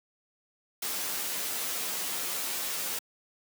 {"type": "noise with comb filter", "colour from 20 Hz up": "white", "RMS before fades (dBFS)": -33, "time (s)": [0.82, 2.99], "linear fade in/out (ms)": 5, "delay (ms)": 11, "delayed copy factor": 0.7, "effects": ["high-pass 200 Hz 12 dB/octave"]}